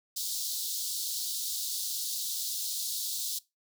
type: high-pass noise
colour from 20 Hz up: pink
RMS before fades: -34 dBFS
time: 0.16-3.39 s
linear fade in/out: 10 ms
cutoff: 3700 Hz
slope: 48 dB/octave
effects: noise-tail reverb RT60 0.2 s tail -19 dB re dry